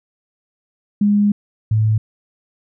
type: tone pair in turn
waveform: sine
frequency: 205.5 / 108.86 Hz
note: G#3 / A2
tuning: -18 / -18 cents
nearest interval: major seventh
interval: 1100 cents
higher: first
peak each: -11 / -12 dBFS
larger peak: first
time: 1.01-1.32 / 1.71-1.98 s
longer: first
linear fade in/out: 5 ms
effects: none